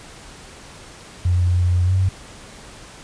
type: tone with pitch glide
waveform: sine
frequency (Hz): 89 to 94.07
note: F2 to F#2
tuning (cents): +33 to +29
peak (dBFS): -14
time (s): 1.25-2.09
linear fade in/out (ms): 5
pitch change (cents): +96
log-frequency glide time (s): 1.84-1.93
effects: pink hiss -41 dBFS RMS until 3.03 s + resampled to 22050 Hz